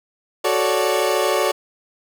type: chord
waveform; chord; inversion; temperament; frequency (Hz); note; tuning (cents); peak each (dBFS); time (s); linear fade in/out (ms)
30% pulse; D major seventh; first; equal with one note detuned; 370 / 437.5 / 554.4 / 587.3; F#4 / A4 / C#5 / D5; 0 / -10 / 0 / 0; -20; 0.44-1.52; 10
effects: none